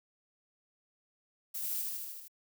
violet noise with echo, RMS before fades -38 dBFS, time 1.54-1.82 s, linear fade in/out 10 ms, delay 77 ms, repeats 6, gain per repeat -2 dB, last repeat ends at 2.282 s, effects none

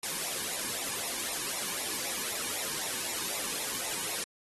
white noise with flanger, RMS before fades -34 dBFS, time 0.03-4.24 s, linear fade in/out 2 ms, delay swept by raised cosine 0.63 to 1.54 ms, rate 3.9 Hz, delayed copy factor -0.7, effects AAC 32 kbps

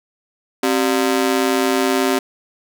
sawtooth ring-modulated tone, 325.6 Hz, E4, 21 cents flat, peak -8 dBFS, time 0.63-2.19 s, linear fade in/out 5 ms, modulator 59.2 Hz, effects none

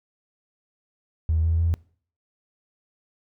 triangle tone with pitch steps, 80 / 81.78 / 83.59 Hz, D#2 / E2 / E2, +49 / -13 / +25 cents, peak -15 dBFS, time 1.29-1.74 s, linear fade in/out 0 ms, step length 150 ms, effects noise-tail reverb RT60 0.5 s tail -26 dB re dry + tanh soft clip ceiling -16 dBFS

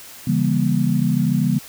sine chord, C# diminished seventh, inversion none, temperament just, 138.59 / 166.31 / 199.57 / 239.5 Hz, C#3 / E3 / G3 / Bb3, 0 / +16 / +31 / +47 cents, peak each -21 dBFS, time 0.27-1.59 s, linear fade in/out 5 ms, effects white hiss -40 dBFS RMS until 1.68 s

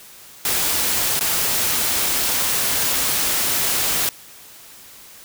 white noise with dropouts, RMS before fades -20 dBFS, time 0.45-4.09 s, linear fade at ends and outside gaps 1 ms, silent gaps 1.193-1.209 s, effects white hiss -43 dBFS RMS until 5.24 s

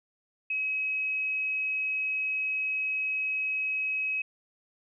sine tone, 2550 Hz, D#7, 42 cents sharp, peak -27 dBFS, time 0.5-4.22 s, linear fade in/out 5 ms, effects none

